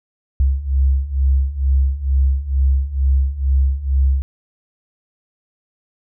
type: beating tone pair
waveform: sine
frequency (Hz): 66.1 / 68.3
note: C2 / C#2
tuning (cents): +18 / -25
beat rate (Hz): 2.2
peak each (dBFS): -18 / -15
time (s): 0.4-4.22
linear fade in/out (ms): 0
effects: none